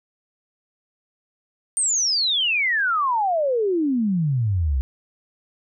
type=exponential sweep; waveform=sine; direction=down; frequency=8940 to 61.74 Hz; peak=-18 dBFS; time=1.77-4.81 s; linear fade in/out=0 ms; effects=none